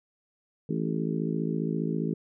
harmonic tone with a mistuned harmonic, 54.9 Hz, A1, 3 cents flat, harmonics 3 / 4 / 5 / 6 / 7 / 8, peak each -30 / -32 / -34 / -36 / -37 / -38 dBFS, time 0.69-2.14 s, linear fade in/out 5 ms, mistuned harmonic 8, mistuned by -31 cents, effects none

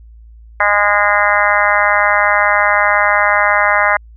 harmonic tone, 205.5 Hz, G#3, 18 cents flat, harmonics 3 / 4 / 5 / 6 / 7 / 8 / 9 / 10, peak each -18 / -18 / -18 / -18 / -18 / -18 / -18 / -18 dBFS, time 0.6-3.97 s, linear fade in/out 5 ms, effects added 56 Hz sine -36 dBFS peak until 4.16 s

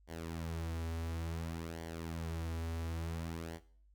sawtooth tone with flanger, 82.41 Hz, E2, in tune, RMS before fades -41 dBFS, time 0.07-3.6 s, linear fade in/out 50 ms, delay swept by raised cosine 0.77 to 5.87 ms, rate 0.57 Hz, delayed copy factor -0.65, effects noise-tail reverb RT60 0.5 s tail -17 dB re dry + added 50 Hz sine -62 dBFS peak until 3.94 s

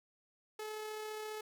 sawtooth tone with amplitude modulation, 429.7 Hz, A4, 41 cents flat, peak -36 dBFS, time 0.59-1.41 s, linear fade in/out 5 ms, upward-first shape sine, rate 34.7 Hz, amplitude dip 25%, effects none

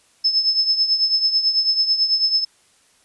sine tone with tremolo, 5230 Hz, E8, 15 cents flat, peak -12 dBFS, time 0.24-2.45 s, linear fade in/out 10 ms, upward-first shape triangle, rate 9.1 Hz, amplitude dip 75%, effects white hiss -57 dBFS RMS until 3.04 s + resampled to 24000 Hz

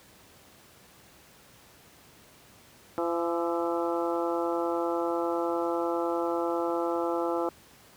harmonic tone with a mistuned harmonic, 170 Hz, F3, 46 cents flat, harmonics 2 / 3 / 4 / 5 / 6 / 7 / 8, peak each -30 / -31 / -35 / -35 / -39 / -40 / -38 dBFS, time 2.98-7.49 s, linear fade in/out 0 ms, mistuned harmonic 8, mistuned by -44 cents, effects pink hiss -55 dBFS RMS until 7.96 s + high-pass 80 Hz 12 dB/octave

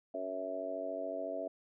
harmonic tone, 93.9 Hz, F#2, 26 cents sharp, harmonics 3 / 4 / 5 / 6 / 7, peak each -45 / -48 / -46 / -43 / -38 dBFS, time 0.14-1.48 s, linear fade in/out 5 ms, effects none

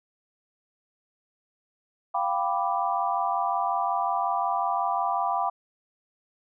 sine chord, G dominant seventh, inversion third, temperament equal, 698.5 / 784 / 987.8 / 1174.7 Hz, F5 / G5 / B5 / D6, 0 / 0 / 0 / 0 cents, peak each -29 / -28 / -29 / -30 dBFS, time 2.14-5.5 s, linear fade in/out 10 ms, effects none

